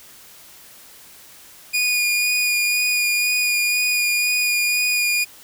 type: tone with vibrato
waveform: sawtooth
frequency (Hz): 2448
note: D#7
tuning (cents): -29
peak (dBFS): -14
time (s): 1.73-5.25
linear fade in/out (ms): 20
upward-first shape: sine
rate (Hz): 2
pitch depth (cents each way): 14
effects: white hiss -45 dBFS RMS until 5.43 s